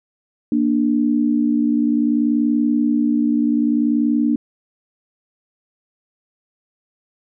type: tone pair together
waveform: sine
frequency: 234.6 / 295.2 Hz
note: A#3 / D4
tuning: +11 / +9 cents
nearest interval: major third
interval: 398 cents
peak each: -17 dBFS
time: 0.52-4.36 s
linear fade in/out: 2 ms
effects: none